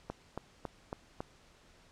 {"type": "click train", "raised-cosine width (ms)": 1, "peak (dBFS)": -23, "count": 5, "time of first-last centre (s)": [0.1, 1.205], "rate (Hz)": 3.62, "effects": ["pink hiss -62 dBFS RMS until 1.91 s", "low-pass 7000 Hz 12 dB/octave"]}